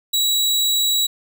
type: tone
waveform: sawtooth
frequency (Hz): 3891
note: B7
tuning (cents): -27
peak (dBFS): -13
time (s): 0.13-1.07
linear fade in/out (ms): 10
effects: none